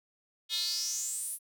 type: tone with high-pass filter sweep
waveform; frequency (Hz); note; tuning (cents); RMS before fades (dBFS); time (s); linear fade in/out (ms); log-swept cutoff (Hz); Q
square; 194.4; G3; -14; -34; 0.49-1.39; 50; 3500 to 11000; 6.7
effects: none